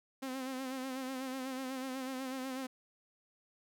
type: tone with vibrato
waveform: sawtooth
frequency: 261.6 Hz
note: C4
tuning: in tune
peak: -34 dBFS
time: 0.22-2.67 s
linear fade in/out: 10 ms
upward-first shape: sine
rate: 8.1 Hz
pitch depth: 49 cents each way
effects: none